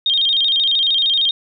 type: tone with vibrato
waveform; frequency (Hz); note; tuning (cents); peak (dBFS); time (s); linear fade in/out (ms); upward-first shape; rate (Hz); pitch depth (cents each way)
sine; 3440; A7; -40; -13; 0.06-1.31; 2; square; 13; 130
effects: none